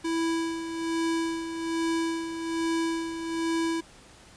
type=tone with tremolo; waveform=square; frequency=329.6 Hz; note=E4; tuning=in tune; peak=-25 dBFS; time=0.04-3.81 s; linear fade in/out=10 ms; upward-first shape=sine; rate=1.2 Hz; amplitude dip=60%; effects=pink hiss -52 dBFS RMS until 4.36 s + resampled to 22050 Hz